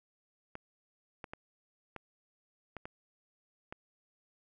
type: clicks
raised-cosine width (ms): 0.5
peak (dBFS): -27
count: 7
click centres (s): 0.554 / 1.242 / 1.335 / 1.963 / 2.767 / 2.855 / 3.725
effects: none